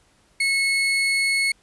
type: tone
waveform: 35% pulse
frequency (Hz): 2189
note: C#7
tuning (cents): -22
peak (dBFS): -17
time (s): 0.4-1.52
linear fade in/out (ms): 5
effects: pink hiss -60 dBFS RMS until 1.62 s + resampled to 24000 Hz